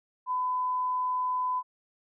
sine tone, 1006 Hz, B5, 32 cents sharp, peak -26 dBFS, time 0.26-1.63 s, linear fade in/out 50 ms, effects none

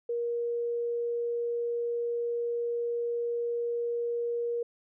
sine tone, 472.9 Hz, A#4, 25 cents sharp, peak -28 dBFS, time 0.09-4.63 s, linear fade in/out 5 ms, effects none

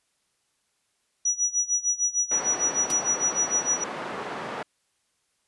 sine tone with tremolo, 5850 Hz, F#8, 21 cents flat, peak -19 dBFS, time 1.25-3.84 s, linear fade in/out 5 ms, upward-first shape sine, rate 6.6 Hz, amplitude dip 90%
white band-pass noise, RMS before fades -34 dBFS, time 2.31-4.63 s, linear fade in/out 5 ms, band 200 to 1200 Hz, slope 12 dB/octave
white noise with exponential decay, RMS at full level -27 dBFS, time 2.9-2.98 s, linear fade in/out 1 ms, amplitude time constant 17 ms
effects white hiss -72 dBFS RMS until 5.47 s + resampled to 24000 Hz

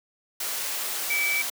sine tone in noise, 2302 Hz, D7, 35 cents flat, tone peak -23 dBFS, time 1.1-1.42 s, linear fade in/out 5 ms, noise white, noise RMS -30 dBFS, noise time 0.4-1.5 s, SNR +4 dB, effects high-pass 400 Hz 12 dB/octave

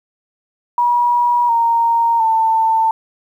sine tone with pitch steps, 963 / 927.5 / 893.3 Hz, B5 / A#5 / A5, -44 / -9 / +26 cents, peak -11 dBFS, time 0.78-2.91 s, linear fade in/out 2 ms, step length 710 ms, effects 8-bit

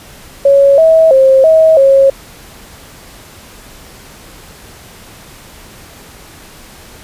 sine tone with pitch steps, 556 / 646 / 532 / 640 / 544 Hz, C#5 / E5 / C5 / D#5 / C#5, +5 / -35 / +29 / +49 / -33 cents, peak -3 dBFS, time 0.45-2.1 s, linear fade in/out 5 ms, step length 330 ms, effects pink hiss -36 dBFS RMS until 7.03 s + resampled to 32000 Hz

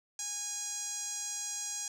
sawtooth tone with band-pass filter, 822 Hz, G#5, 18 cents flat, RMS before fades -38 dBFS, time 0.19-1.88 s, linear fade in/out 2 ms, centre 6800 Hz, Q 5.9, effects none

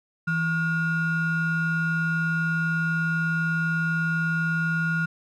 triangle ring-modulated tone, 632 Hz, D#5, 27 cents sharp, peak -17 dBFS, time 0.27-5.06 s, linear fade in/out 10 ms, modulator 796 Hz, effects none

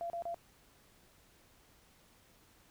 sine tone bursts, 684 Hz, F5, 36 cents flat, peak -36 dBFS, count 3, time 0.01-0.344 s, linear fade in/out 0 ms, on 90 ms, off 32 ms, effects pink hiss -65 dBFS RMS until 2.7 s

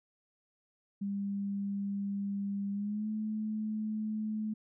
sine tone with pitch glide, 199.8 to 215.4 Hz, G3 to A3, +33 to -37 cents, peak -32 dBFS, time 1.01-4.54 s, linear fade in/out 10 ms, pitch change +130 cents, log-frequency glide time 2.72-3.08 s, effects none

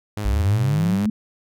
sawtooth tone with vibrato, 102.2 Hz, G#2, 27 cents flat, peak -21 dBFS, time 0.17-1.06 s, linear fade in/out 0 ms, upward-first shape sine, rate 5.8 Hz, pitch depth 43 cents each way
sine linear sweep, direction up, 50 to 220 Hz, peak -17 dBFS, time 0.25-1.1 s, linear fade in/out 5 ms
effects none

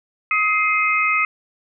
sine tone cluster, 1264 / 2099 / 2526 Hz, D#6 / C7 / D#7, +27 / +5 / +26 cents, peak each -20 dBFS, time 0.31-1.25 s, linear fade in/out 2 ms, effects none

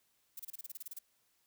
violet noise bursts, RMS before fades -44 dBFS, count 12, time 0.37-0.989 s, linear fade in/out 5 ms, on 25 ms, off 29 ms, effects white hiss -75 dBFS RMS until 1.46 s

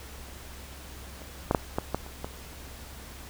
clicks, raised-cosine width 1 ms, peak -30 / -9 / -7 / -12 / -12 / -30 / -19 dBFS, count 7, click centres 1.218 / 1.511 / 1.548 / 1.785 / 1.946 / 2.064 / 2.245 s, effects added 67 Hz sine -45 dBFS peak until 3.29 s + pink hiss -46 dBFS RMS until 3.29 s

